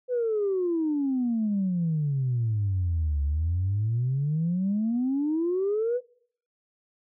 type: exponential two-way sweep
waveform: sine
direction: down then up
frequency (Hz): 508 to 69.9 to 508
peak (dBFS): -22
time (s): 0.08-6.01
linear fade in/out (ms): 50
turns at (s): 3.23
effects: noise-tail reverb RT60 0.6 s tail -25 dB re dry + tanh soft clip ceiling -19 dBFS